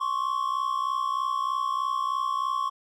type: tone pair together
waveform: triangle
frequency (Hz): 1062.8 / 1126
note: C6 / C#6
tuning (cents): +27 / +27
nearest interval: minor second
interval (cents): 100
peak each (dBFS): -26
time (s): 0-2.7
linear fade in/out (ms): 20
effects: none